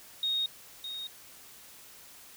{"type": "tone with echo", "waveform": "sine", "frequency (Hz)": 3729, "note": "A#7", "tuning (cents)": 0, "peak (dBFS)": -27, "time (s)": [0.23, 0.46], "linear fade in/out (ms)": 2, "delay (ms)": 610, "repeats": 1, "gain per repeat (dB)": -9, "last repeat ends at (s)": 1.07, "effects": ["white hiss -52 dBFS RMS until 2.36 s"]}